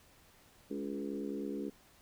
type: harmonic tone with a mistuned harmonic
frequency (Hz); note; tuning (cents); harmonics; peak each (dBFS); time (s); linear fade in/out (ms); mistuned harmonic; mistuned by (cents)
69.3; C#2; 0; 3 / 4 / 5 / 6 / 7; -42 / -40 / -44 / -43 / -48; 0.7-1.7; 10; 4; +32
effects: pink hiss -63 dBFS RMS until 2.01 s